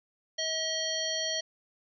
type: harmonic tone with a mistuned harmonic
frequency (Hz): 638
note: D#5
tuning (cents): +43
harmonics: 1 / 3 / 5 / 7 / 9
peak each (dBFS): -36 / -38 / -35 / -34 / -36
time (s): 0.38-1.41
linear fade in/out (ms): 10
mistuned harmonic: 7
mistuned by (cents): -28
effects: none